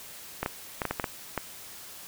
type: clicks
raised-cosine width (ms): 0.5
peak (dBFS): -13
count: 8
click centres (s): 0.43 / 0.461 / 0.818 / 0.853 / 0.91 / 0.998 / 1.042 / 1.377
effects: white hiss -45 dBFS RMS until 2.07 s